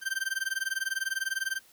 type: tone with tremolo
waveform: 40% pulse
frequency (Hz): 1567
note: G6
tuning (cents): -1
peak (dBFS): -25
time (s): 0.01-1.61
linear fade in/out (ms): 50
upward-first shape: sine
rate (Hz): 20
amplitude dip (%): 95
effects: white hiss -59 dBFS RMS until 1.72 s